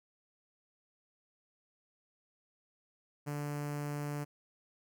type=tone with notch filter; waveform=sawtooth; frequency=146.1 Hz; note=D3; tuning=9 cents flat; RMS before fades=-38 dBFS; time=3.26-4.25 s; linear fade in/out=20 ms; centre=3600 Hz; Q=1.2; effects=none